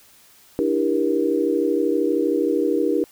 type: chord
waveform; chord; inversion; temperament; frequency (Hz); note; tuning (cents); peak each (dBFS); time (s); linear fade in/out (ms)
sine; E half-diminished seventh; third; just; 296.7 / 329.6 / 395.6 / 474.7; D4 / E4 / G4 / Bb4; +18 / 0 / +16 / +31; -23; 0.59-3.04; 0
effects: white hiss -52 dBFS RMS until 3.11 s